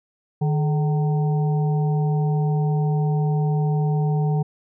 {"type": "harmonic tone with a mistuned harmonic", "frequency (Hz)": 152.4, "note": "D#3", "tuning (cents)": -36, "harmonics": [1, 3, 5, 6], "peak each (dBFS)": [-18, -30, -32, -40], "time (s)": [0.41, 4.43], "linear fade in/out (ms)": 10, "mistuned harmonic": 3, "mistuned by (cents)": -110, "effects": []}